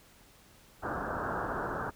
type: low-pass noise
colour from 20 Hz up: white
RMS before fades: -35 dBFS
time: 0.82-1.91 s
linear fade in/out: 20 ms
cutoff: 1600 Hz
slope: 96 dB/octave
effects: pink hiss -59 dBFS RMS until 1.95 s